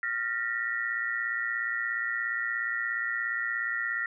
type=tone cluster; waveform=sine; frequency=1394 / 1812 / 1929 Hz; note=F6 / A#6 / B6; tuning=-4 / -50 / -41 cents; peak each=-34 / -32 / -32 dBFS; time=0.03-4.06 s; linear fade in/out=2 ms; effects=none